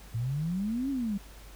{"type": "exponential two-way sweep", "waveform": "sine", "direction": "up then down", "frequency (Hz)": [110, 282.2, 192], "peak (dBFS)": -28, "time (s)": [0.14, 1.18], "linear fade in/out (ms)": 10, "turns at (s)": 0.9, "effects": ["added 50 Hz sine -47 dBFS peak until 1.55 s", "pink hiss -53 dBFS RMS until 1.55 s"]}